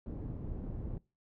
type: low-pass noise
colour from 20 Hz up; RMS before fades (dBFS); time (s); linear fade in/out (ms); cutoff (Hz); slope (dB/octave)
pink; -40; 0.06-0.98; 2; 290; 12
effects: noise-tail reverb RT60 0.3 s tail -23 dB re dry